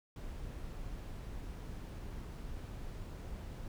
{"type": "noise", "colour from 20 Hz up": "brown", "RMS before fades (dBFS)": -44, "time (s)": [0.16, 3.68], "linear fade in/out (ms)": 2, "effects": []}